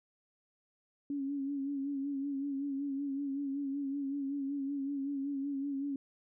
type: tone with vibrato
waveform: sine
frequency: 278.4 Hz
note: C#4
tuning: 8 cents sharp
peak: -33 dBFS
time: 1.1-5.96 s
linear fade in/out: 2 ms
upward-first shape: sine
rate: 5.3 Hz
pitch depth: 50 cents each way
effects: none